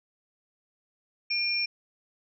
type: tone pair together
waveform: sine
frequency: 2398 / 5432 Hz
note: D7 / F8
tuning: +36 / -49 cents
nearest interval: octave + major second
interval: 1415 cents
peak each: -28 dBFS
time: 1.3-1.66 s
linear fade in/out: 10 ms
effects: none